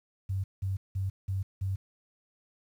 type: tone bursts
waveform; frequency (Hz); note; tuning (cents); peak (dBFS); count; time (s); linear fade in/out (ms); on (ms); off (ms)
sine; 96.1; G2; -34; -28; 5; 0.29-1.76; 10; 150; 180
effects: 10-bit